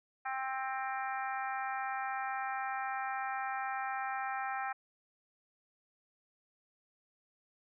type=harmonic tone; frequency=263.8 Hz; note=C4; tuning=14 cents sharp; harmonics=3 / 4 / 5 / 6 / 7 / 8 / 9; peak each=-37 / -45 / -41 / -44 / -44 / -55 / -48 dBFS; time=0.25-4.73 s; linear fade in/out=10 ms; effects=none